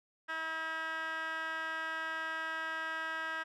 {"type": "tone with band-pass filter", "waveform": "15% pulse", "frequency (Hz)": 321.3, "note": "E4", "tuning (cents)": -44, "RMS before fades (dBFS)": -38, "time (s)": [0.28, 3.44], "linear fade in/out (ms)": 20, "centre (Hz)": 1800, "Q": 8.1, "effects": []}